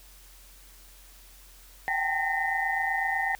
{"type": "tone cluster", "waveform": "sine", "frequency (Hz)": [767, 795, 883, 1841, 2005], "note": ["G5", "G5", "A5", "A#6", "B6"], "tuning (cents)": [-38, 24, 6, -22, 26], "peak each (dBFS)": [-33, -32, -37, -28, -33], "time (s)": [1.88, 3.35], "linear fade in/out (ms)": 0, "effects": ["added 44 Hz sine -52 dBFS peak until 3.39 s", "white hiss -54 dBFS RMS until 3.39 s"]}